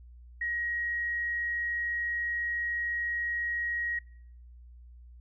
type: tone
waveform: sine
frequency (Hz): 1893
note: A#6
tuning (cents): +26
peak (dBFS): -29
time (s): 0.41-3.99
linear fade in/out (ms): 5
effects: noise-tail reverb RT60 0.7 s tail -25 dB re dry + added 60 Hz sine -48 dBFS peak until 5.2 s